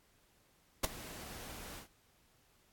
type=noise with ADSR envelope; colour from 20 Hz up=pink; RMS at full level=-27 dBFS; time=0.83-1.88 s; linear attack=16 ms; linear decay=7 ms; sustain=-21 dB; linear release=110 ms; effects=pink hiss -70 dBFS RMS until 2.72 s + AAC 64 kbps